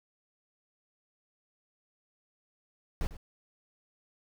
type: noise with echo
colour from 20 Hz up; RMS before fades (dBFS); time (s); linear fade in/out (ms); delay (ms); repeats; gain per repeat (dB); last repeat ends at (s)
brown; -30; 3.01-3.07; 0; 98; 1; -14; 3.168
effects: none